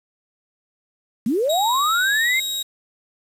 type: linear sweep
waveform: sine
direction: up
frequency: 200.3 to 2140 Hz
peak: -17 dBFS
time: 1.26-2.4 s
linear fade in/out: 5 ms
type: tone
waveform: sawtooth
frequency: 3802 Hz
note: A#7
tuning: 33 cents sharp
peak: -20 dBFS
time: 1.49-2.63 s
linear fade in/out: 10 ms
effects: resampled to 32000 Hz + 7-bit